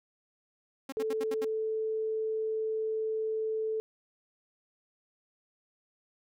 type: tone bursts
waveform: sawtooth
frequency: 270 Hz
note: C#4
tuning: 45 cents flat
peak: -32 dBFS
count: 6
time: 0.89-1.448 s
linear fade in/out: 5 ms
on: 33 ms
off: 72 ms
type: tone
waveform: sine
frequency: 438.8 Hz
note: A4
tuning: 5 cents flat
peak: -29 dBFS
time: 0.97-3.8 s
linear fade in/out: 0 ms
effects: none